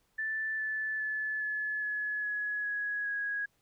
sine tone with pitch steps, 1760 / 1744.8 / 1729.8 / 1714.8 / 1700 / 1685.4 / 1670.8 / 1656.4 Hz, A6 / A6 / A6 / A6 / G#6 / G#6 / G#6 / G#6, 0 / -15 / -30 / -45 / +40 / +25 / +10 / -5 cents, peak -31 dBFS, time 0.18-3.46 s, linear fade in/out 10 ms, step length 410 ms, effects pink hiss -73 dBFS RMS until 3.61 s

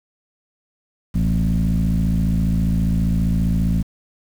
sine tone with frequency modulation, 120 Hz, B2, 49 cents flat, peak -14 dBFS, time 1.14-3.83 s, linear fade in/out 20 ms, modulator 54.9 Hz, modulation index 1.8, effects tanh soft clip ceiling -12 dBFS + 7-bit

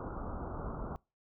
pink low-pass noise, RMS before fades -40 dBFS, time 0-0.96 s, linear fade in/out 0 ms, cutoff 1400 Hz, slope 96 dB/octave, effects noise-tail reverb RT60 0.3 s tail -25 dB re dry

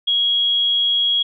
sine tone with amplitude modulation, 3300 Hz, G#7, 12 cents flat, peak -13 dBFS, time 0.07-1.23 s, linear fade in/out 10 ms, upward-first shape sine, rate 200 Hz, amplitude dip 35%, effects none

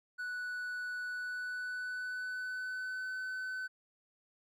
triangle tone with pitch glide, 1480 to 1514.6 Hz, F#6 to F#6, 0 to +40 cents, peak -35 dBFS, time 0.18-3.68 s, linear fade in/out 20 ms, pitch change +40 cents, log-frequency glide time 1.06-3.13 s, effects none

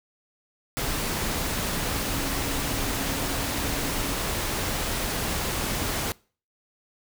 sine tone in noise, 277 Hz, C#4, 1 cent flat, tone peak -36 dBFS, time 1.94-4.13 s, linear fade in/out 0 ms, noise pink, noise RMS -28 dBFS, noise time 0.77-6.12 s, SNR -11 dB, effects noise-tail reverb RT60 0.4 s tail -24 dB re dry

